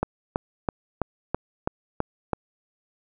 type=click train; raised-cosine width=1 ms; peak=-9 dBFS; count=8; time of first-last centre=0.03-2.333 s; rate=3.04 Hz; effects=none